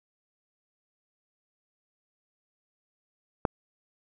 click, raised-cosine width 1 ms, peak -9 dBFS, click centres 3.452 s, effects none

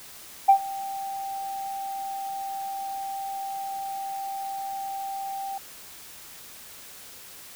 sine tone with ADSR envelope, 784 Hz, G5, in tune, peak -9 dBFS, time 0.48-5.58 s, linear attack 14 ms, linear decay 84 ms, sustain -21 dB, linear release 4 ms, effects tanh soft clip ceiling -6 dBFS + white hiss -45 dBFS RMS until 7.55 s

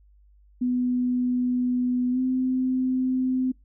sine tone with pitch glide, 248.7 to 257.3 Hz, B3 to C4, +12 to -29 cents, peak -21 dBFS, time 0.61-3.52 s, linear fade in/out 10 ms, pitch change +59 cents, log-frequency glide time 2.11-2.19 s, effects noise-tail reverb RT60 0.2 s tail -26 dB re dry + added 50 Hz sine -53 dBFS peak until 3.64 s

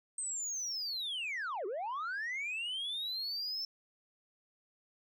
sine linear two-way sweep, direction down then up, 8372 to 353.8 to 5360 Hz, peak -33 dBFS, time 0.18-3.65 s, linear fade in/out 2 ms, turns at 1.66 s, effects tanh soft clip ceiling -34 dBFS

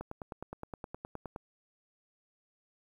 click train, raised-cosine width 1 ms, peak -26 dBFS, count 14, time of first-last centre 0.01-1.361 s, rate 9.62 Hz, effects 10-bit

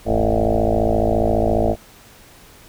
sine tone with frequency modulation, 339 Hz, E4, 49 cents sharp, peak -14 dBFS, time 0.05-1.76 s, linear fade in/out 50 ms, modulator 54.6 Hz, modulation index 6.8, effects pink hiss -46 dBFS RMS until 2.68 s

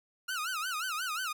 sawtooth tone with vibrato, 1370 Hz, F6, 34 cents flat, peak -29 dBFS, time 0.28-1.33 s, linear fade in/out 10 ms, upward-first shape sine, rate 5.6 Hz, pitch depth 200 cents each way, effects none

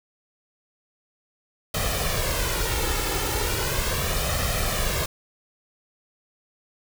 pink noise with flanger, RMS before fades -25 dBFS, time 1.74-5.06 s, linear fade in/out 5 ms, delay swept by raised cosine 1.6 to 2.29 ms, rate 0.37 Hz, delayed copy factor +0.65, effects none

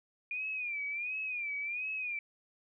sine tone with vibrato, 2419 Hz, D#7, 49 cents flat, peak -34 dBFS, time 0.31-2.19 s, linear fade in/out 2 ms, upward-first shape sine, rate 1.4 Hz, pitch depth 110 cents each way, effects none

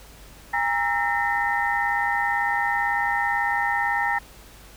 sine tone cluster, 813 / 931 / 1331 / 1829 / 2019 Hz, G#5 / A#5 / E6 / A#6 / B6, -37 / -2 / +16 / -33 / +38 cents, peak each -26 / -27 / -33 / -24 / -32 dBFS, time 0.53-4.19 s, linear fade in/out 10 ms, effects added 50 Hz sine -48 dBFS peak until 4.76 s + pink hiss -48 dBFS RMS until 4.76 s

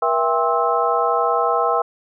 sine tone cluster, 478.2 / 664 / 795 / 1059 / 1305 Hz, A#4 / E5 / G5 / C6 / E6, +44 / +12 / +24 / +21 / -18 cents, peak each -22 dBFS, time 0.02-1.82 s, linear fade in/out 5 ms, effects none

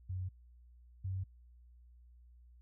sine tone pair in turn, 92.1 / 94.42 Hz, F#2 / F#2, -7 / +36 cents, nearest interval unison, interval 43 cents, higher second, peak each -36 / -35 dBFS, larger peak second, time 0.09-0.29 / 1.04-1.24 s, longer neither, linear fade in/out 10 ms, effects added 60 Hz sine -57 dBFS peak until 2.61 s

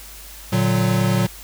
square chord, Bb augmented, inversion none, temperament equal, 116.54 / 146.83 / 185 Hz, Bb2 / D3 / F#3, 0 / 0 / 0 cents, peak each -20 / -25 / -20 dBFS, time 0.52-1.27 s, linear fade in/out 10 ms, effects added 50 Hz sine -41 dBFS peak until 1.43 s + white hiss -40 dBFS RMS until 1.43 s

